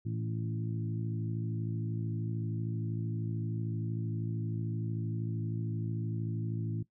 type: harmonic tone with a mistuned harmonic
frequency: 56.1 Hz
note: A1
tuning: 34 cents sharp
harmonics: 2 / 3 / 4 / 5 / 6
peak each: -34 / -39 / -44 / -45 / -45 dBFS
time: 0.05-6.83 s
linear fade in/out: 10 ms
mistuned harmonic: 3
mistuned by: -32 cents
effects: noise-tail reverb RT60 0.1 s tail -17 dB re dry